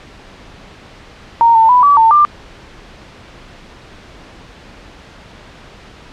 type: tone with pitch steps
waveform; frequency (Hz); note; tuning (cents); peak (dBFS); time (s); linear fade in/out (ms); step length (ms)
sine; 927 / 897 / 991 / 1148 / 899 / 1189; A#5 / A5 / B5 / D6 / A5 / D6; -10 / +33 / +6 / -40 / +37 / +21; -5; 1.41-2.25; 0; 140
effects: pink hiss -38 dBFS RMS until 6.12 s + low-pass 4000 Hz 12 dB/octave